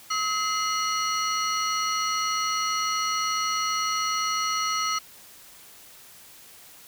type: tone cluster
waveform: sine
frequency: 1279 / 2063 / 2907 / 4317 / 5810 Hz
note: D#6 / C7 / F#7 / C#8 / F#8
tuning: +47 / -25 / -31 / -47 / -32 cents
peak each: -25 / -32 / -34 / -30 / -31 dBFS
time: 0.1-4.99 s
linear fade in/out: 10 ms
effects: tanh soft clip ceiling -18 dBFS + white hiss -49 dBFS RMS until 6.87 s